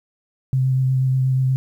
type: tone with vibrato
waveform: sine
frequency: 130.81 Hz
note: C3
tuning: in tune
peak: -15 dBFS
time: 0.53-1.56 s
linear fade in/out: 0 ms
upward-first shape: sine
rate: 8.3 Hz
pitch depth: 15 cents each way
effects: 9-bit